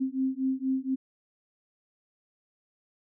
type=beating tone pair; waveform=sine; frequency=261.6 / 265.8 Hz; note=C4 / C4; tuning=0 / +27 cents; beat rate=4.2 Hz; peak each=-29 dBFS; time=0-0.96 s; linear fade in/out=20 ms; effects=none